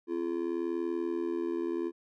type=tone with amplitude modulation; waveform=triangle; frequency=341.5 Hz; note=F4; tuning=39 cents flat; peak=-24 dBFS; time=0.07-1.92 s; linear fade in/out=50 ms; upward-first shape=sine; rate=80.7 Hz; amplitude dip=90%; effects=none